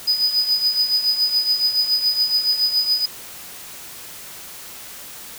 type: tone with tremolo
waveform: triangle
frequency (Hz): 4978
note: D#8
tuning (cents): 0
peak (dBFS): -12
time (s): 0.07-3.06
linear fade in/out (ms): 10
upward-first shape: triangle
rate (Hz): 7.1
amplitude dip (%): 75
effects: white hiss -37 dBFS RMS until 5.38 s